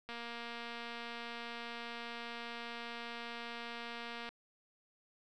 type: click train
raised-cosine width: 0.3 ms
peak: -29 dBFS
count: 988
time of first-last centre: 0.09-4.29 s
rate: 235 Hz
effects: none